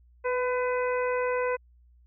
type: harmonic tone with a mistuned harmonic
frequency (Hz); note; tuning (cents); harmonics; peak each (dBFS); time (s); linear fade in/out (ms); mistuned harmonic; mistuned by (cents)
503; B4; +32; 1 / 2 / 3 / 4 / 5; -26 / -32 / -36 / -38 / -40; 0.24-1.57; 20; 1; -20
effects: added 60 Hz sine -55 dBFS peak until 2.06 s